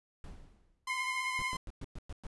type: noise with exponential decay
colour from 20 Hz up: brown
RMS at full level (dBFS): -43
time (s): 0.24-0.93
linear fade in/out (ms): 1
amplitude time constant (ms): 150
type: tone with vibrato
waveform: sawtooth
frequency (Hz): 1025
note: C6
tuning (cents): -36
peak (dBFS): -32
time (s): 0.87-1.57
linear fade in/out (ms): 5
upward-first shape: sine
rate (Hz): 15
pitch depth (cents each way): 23
type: tone with tremolo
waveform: sine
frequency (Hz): 2141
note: C7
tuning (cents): +39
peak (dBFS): -32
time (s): 0.89-1.52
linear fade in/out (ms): 10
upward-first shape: sine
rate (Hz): 11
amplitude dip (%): 65
type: noise bursts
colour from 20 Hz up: brown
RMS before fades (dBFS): -41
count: 7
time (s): 1.39-2.267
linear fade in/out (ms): 0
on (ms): 31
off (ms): 110
effects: resampled to 24000 Hz